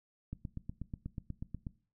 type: click train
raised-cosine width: 5 ms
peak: -27 dBFS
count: 12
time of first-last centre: 0.33-1.668 s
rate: 8.22 Hz
effects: noise-tail reverb RT60 0.4 s tail -19 dB re dry